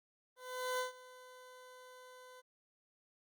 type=tone with ADSR envelope; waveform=20% pulse; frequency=506 Hz; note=B4; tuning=42 cents sharp; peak=-29 dBFS; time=0.36-2.42 s; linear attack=430 ms; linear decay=130 ms; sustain=-20 dB; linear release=26 ms; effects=Opus 32 kbps